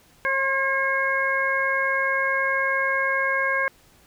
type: harmonic tone with a mistuned harmonic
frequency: 541 Hz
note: C#5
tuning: 42 cents flat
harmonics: 1 / 2 / 3 / 4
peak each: -28 / -27 / -23 / -27 dBFS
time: 0.25-3.68 s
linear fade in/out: 0 ms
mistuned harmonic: 2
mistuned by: -23 cents
effects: pink hiss -56 dBFS RMS until 4.06 s